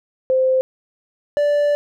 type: tone pair in turn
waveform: sine / triangle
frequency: 520 / 583.7 Hz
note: C5 / D5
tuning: -11 / -11 cents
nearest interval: major second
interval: 200 cents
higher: second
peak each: -13 / -12 dBFS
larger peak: second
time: 0.3-0.61 / 1.37-1.75 s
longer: second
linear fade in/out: 0 ms
effects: none